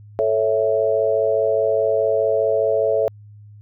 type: chord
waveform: sine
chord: A major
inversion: none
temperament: equal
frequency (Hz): 440 / 554.4 / 659.3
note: A4 / C#5 / E5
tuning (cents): 0 / 0 / 0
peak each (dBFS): -20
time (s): 0.19-3.08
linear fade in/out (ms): 0
effects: added 104 Hz sine -40 dBFS peak until 3.61 s